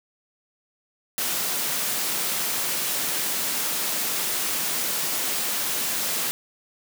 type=high-pass noise; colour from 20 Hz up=white; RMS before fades=-26 dBFS; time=1.18-6.31 s; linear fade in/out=0 ms; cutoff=140 Hz; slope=24 dB/octave; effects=none